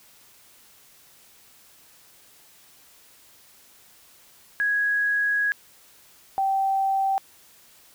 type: tone pair in turn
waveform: sine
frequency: 1661.2 / 777.2 Hz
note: G#6 / G5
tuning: 0 / -15 cents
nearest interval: octave + minor second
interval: 1315 cents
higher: first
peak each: -20 dBFS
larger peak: neither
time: 4.6-5.52 / 6.38-7.18 s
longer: first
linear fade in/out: 0 ms
effects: white hiss -54 dBFS RMS until 7.94 s